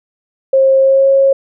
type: tone with pitch glide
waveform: sine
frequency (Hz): 535 to 544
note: C5 to C#5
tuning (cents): +38 to -33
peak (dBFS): -6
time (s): 0.53-1.33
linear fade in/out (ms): 5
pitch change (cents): +29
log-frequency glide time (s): 0.79-1.08
effects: none